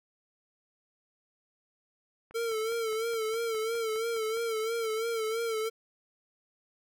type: click train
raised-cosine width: 0.5 ms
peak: -36 dBFS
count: 11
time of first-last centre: 2.31-4.372 s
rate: 4.85 Hz
type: tone with vibrato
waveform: square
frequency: 450 Hz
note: A4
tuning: 39 cents sharp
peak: -30 dBFS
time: 2.34-5.7 s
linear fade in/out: 20 ms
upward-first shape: sine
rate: 3 Hz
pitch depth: 61 cents each way
effects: none